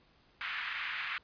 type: band-pass noise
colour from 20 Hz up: white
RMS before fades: -38 dBFS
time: 0.41-1.18 s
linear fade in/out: 0 ms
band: 1300 to 2600 Hz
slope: 24 dB/octave
effects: pink hiss -66 dBFS RMS until 1.23 s + resampled to 11025 Hz